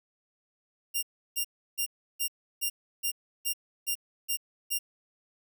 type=tone bursts; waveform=5% pulse; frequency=2794 Hz; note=F7; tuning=in tune; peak=-18 dBFS; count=10; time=0.94-4.79 s; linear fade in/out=20 ms; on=88 ms; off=330 ms; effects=none